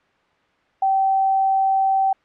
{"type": "tone", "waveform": "sine", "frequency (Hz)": 773, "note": "G5", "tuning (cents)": -24, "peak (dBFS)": -15, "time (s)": [0.82, 2.13], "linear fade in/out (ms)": 5, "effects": ["white hiss -60 dBFS RMS until 2.24 s", "low-pass 2000 Hz 12 dB/octave"]}